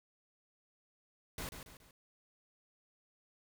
pink noise with echo, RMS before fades -42 dBFS, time 1.38-1.49 s, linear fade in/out 2 ms, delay 140 ms, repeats 3, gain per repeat -7 dB, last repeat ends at 1.91 s, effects none

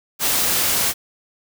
white noise, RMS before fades -19 dBFS, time 0.19-0.94 s, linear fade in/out 50 ms, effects none

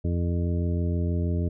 harmonic tone, 86.3 Hz, F2, 20 cents flat, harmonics 1 / 2 / 3 / 4 / 5 / 7, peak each -24 / -30 / -34 / -36 / -38 / -41 dBFS, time 0.04-1.49 s, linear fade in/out 10 ms, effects none

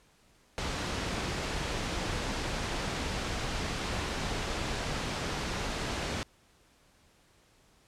pink low-pass noise, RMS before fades -34 dBFS, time 0.58-6.23 s, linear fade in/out 0 ms, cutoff 6100 Hz, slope 12 dB/octave, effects pink hiss -64 dBFS RMS until 7.87 s + low-pass 10000 Hz 12 dB/octave

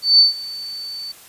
sine tone with ADSR envelope, 4527 Hz, C#8, 36 cents sharp, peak -6 dBFS, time 0.02-1.12 s, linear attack 170 ms, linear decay 140 ms, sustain -21 dB, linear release 6 ms, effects white hiss -44 dBFS RMS until 1.28 s + resampled to 32000 Hz

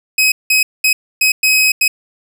sawtooth tone bursts at uneven times, 2537 Hz, D#7, 33 cents sharp, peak -6 dBFS, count 6, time 0.18-0.32 / 0.5-0.63 / 0.84-0.93 / 1.21-1.32 / 1.43-1.72 / 1.81-1.88 s, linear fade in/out 5 ms, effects none

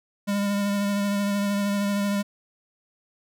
square tone with vibrato, 201.9 Hz, G#3, 49 cents flat, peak -23 dBFS, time 0.27-2.23 s, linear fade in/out 20 ms, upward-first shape triangle, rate 13 Hz, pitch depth 21 cents each way, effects none

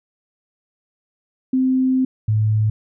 sine tone pair in turn, 259.5 / 107.88 Hz, C4 / A2, -14 / -34 cents, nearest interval octave + minor third, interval 1520 cents, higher first, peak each -14 dBFS, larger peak neither, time 1.53-2.05 / 2.28-2.7 s, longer first, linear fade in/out 5 ms, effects none

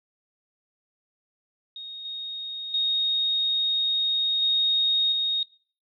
sine tone with level steps, 3729 Hz, A#7, in tune, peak -35 / -31 / -21 / -19 / -22 dBFS, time 1.76-5.43 s, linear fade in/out 2 ms, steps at 2.05 / 2.74 / 4.42 / 5.12 s, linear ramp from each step 2 ms, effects noise-tail reverb RT60 0.5 s tail -24 dB re dry

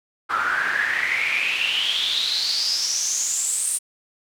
pink noise with band-pass filter sweep, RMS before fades -23 dBFS, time 0.29-3.79 s, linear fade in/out 20 ms, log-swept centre 1300 to 9200 Hz, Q 8.9, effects none

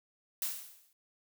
blue noise with exponential decay, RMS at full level -32 dBFS, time 0.42-0.93 s, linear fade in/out 2 ms, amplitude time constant 110 ms, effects none

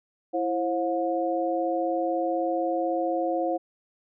sine tone cluster, 331.7 / 534 / 718 Hz, E4 / C5 / F5, +11 / +35 / +48 cents, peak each -28 dBFS, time 0.33-3.58 s, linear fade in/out 20 ms, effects none

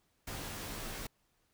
pink noise with comb filter, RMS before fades -42 dBFS, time 0.27-1.07 s, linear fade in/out 5 ms, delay 16 ms, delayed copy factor -0.85, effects pink hiss -75 dBFS RMS until 1.53 s

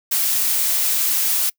blue noise, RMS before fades -19 dBFS, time 0.11-1.5 s, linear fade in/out 10 ms, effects noise-tail reverb RT60 0.1 s tail -25 dB re dry

